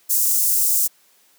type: high-pass noise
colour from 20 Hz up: white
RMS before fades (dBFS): -18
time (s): 0.09-0.88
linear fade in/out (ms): 20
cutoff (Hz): 6700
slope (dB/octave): 24
effects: white hiss -57 dBFS RMS until 1.38 s + high-pass 200 Hz 12 dB/octave